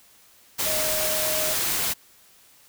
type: tone in noise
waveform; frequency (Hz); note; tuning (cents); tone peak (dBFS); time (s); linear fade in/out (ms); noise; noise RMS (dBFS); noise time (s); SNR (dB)
sine; 622.3; D#5; 0; -29; 0.65-1.54; 20; white; -25; 0.58-1.94; -7
effects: white hiss -55 dBFS RMS until 2.68 s